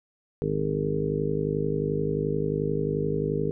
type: harmonic tone with a mistuned harmonic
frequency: 51.4 Hz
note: G#1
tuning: 17 cents flat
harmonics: 1 / 2 / 3 / 4 / 5 / 6 / 7 / 8 / 9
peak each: -40 / -40 / -29 / -36 / -34 / -35 / -41 / -29 / -31 dBFS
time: 0.42-3.51 s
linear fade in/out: 0 ms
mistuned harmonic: 2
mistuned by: +16 cents
effects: none